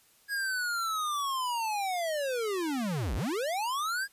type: linear two-way sweep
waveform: square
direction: down then up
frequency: 1661.2 to 43.91 to 1661.2 Hz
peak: -30 dBFS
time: 0.28-4.08 s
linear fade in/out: 50 ms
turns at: 3.15 s
effects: white hiss -63 dBFS RMS until 4.12 s + resampled to 32000 Hz